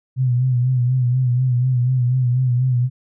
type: tone with vibrato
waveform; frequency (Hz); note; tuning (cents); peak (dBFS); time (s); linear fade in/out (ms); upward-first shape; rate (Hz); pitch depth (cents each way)
sine; 125.8; B2; +32; -14; 0.16-2.9; 50; sine; 4.1; 61
effects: none